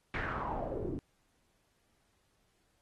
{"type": "noise with low-pass filter sweep", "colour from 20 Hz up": "pink", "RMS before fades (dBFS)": -37, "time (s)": [0.14, 0.99], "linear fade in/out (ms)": 0, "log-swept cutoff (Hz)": [2100, 290], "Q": 4.1, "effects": ["pink hiss -75 dBFS RMS until 2.81 s", "AAC 32 kbps"]}